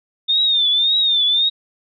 sine tone with vibrato, 3629 Hz, A#7, 47 cents flat, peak -13 dBFS, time 0.28-1.5 s, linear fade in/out 20 ms, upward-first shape triangle, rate 1.8 Hz, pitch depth 110 cents each way, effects none

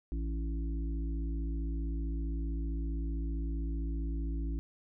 harmonic tone, 55.4 Hz, A1, 13 cents sharp, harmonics 1 / 3 / 5 / 6, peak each -32 / -45 / -43 / -47 dBFS, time 0.12-4.59 s, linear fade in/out 0 ms, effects none

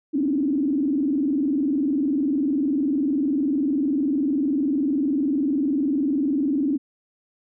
sine tone with vibrato, 285.6 Hz, D4, 48 cents flat, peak -19 dBFS, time 0.13-6.78 s, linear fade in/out 20 ms, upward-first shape square, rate 20 Hz, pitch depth 150 cents each way, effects none

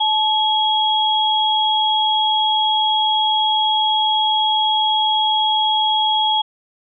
sine tone pair together, 864 / 3308 Hz, A5 / G#7, -32 / -8 cents, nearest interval octave + major seventh, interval 2324 cents, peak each -17 dBFS, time 0-6.42 s, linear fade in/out 10 ms, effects none

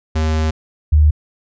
square / sine tone pair in turn, 78.6 / 75.68 Hz, D#2 / D#2, +18 / -47 cents, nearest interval minor second, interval 65 cents, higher first, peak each -15 / -7 dBFS, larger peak second, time 0.15-0.51 / 0.92-1.11 s, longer first, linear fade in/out 10 ms, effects resampled to 16000 Hz

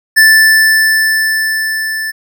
square tone with level ramp, 1760 Hz, A6, in tune, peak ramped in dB -3 to -17 dBFS, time 0.16-2.12 s, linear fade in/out 20 ms, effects none

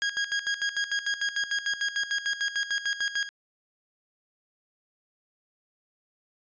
sawtooth tone with tremolo, 1638 Hz, G#6, 24 cents flat, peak -21 dBFS, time 0.02-3.29 s, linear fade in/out 0 ms, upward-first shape square, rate 6.7 Hz, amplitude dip 75%, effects resampled to 16000 Hz

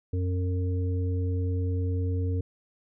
harmonic tone, 91 Hz, F#2, 28 cents flat, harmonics 1 / 3 / 5, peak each -25 / -36 / -37 dBFS, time 0.13-2.41 s, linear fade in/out 5 ms, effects none

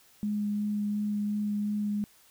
sine tone with vibrato, 207.7 Hz, G#3, in tune, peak -27 dBFS, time 0.23-2.04 s, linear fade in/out 0 ms, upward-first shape sine, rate 2.8 Hz, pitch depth 10 cents each way, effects white hiss -60 dBFS RMS until 2.3 s

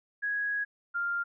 sine tone pair in turn, 1661.2 / 1396.9 Hz, G#6 / F6, 0 / 0 cents, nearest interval minor third, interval 300 cents, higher first, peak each -28 dBFS, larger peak neither, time 0.22-0.65 / 0.94-1.24 s, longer first, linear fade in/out 20 ms, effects none

